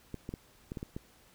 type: clicks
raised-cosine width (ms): 3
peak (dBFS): -25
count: 7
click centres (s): 0.143 / 0.291 / 0.339 / 0.719 / 0.772 / 0.829 / 0.965
effects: pink hiss -62 dBFS RMS until 1.34 s